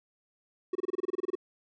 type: tone bursts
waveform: triangle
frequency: 370 Hz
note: F#4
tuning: in tune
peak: -25 dBFS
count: 13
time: 0.73-1.353 s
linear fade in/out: 5 ms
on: 23 ms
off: 27 ms
effects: none